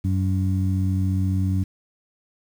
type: harmonic tone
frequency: 94.5 Hz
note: F#2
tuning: 37 cents sharp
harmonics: 1 / 2 / 3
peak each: -20 / -26 / -30 dBFS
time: 0.04-1.64 s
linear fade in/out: 10 ms
effects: 8-bit